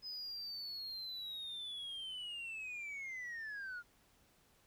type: linear sweep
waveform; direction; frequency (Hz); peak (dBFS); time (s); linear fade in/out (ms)
sine; down; 5070 to 1396.9; -40; 0.02-3.83; 50
effects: tanh soft clip ceiling -41 dBFS + pink hiss -70 dBFS RMS until 4.66 s